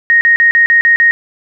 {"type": "tone bursts", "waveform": "sine", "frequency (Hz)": 1864.7, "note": "A#6", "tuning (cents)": 0, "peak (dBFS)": -5, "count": 7, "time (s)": [0.1, 1.11], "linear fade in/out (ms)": 0, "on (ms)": 110, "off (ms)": 40, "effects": []}